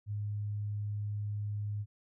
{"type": "tone", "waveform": "sine", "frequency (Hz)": 103.8, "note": "G#2", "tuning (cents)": 0, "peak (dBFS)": -33, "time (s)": [0.06, 1.86], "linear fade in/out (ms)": 50, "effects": []}